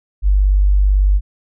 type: tone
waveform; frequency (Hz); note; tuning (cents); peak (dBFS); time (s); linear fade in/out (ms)
sine; 49; G1; 0; -9; 0.22-1.21; 50
effects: none